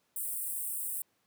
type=high-pass noise; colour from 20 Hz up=pink; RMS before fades=-36 dBFS; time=0.16-1.02 s; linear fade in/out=2 ms; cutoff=8200 Hz; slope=96 dB/octave; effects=pink hiss -74 dBFS RMS until 1.26 s + high-pass 150 Hz 12 dB/octave